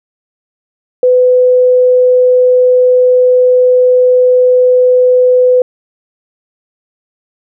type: tone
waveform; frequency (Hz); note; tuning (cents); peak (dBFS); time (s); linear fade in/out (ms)
sine; 502; B4; +28; -4; 1.03-5.62; 2
effects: none